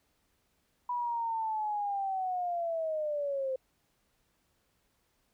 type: linear sweep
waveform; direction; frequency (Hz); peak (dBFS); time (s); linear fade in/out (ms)
sine; down; 983 to 517; -30; 0.89-3.56; 5
effects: pink hiss -74 dBFS RMS until 5.33 s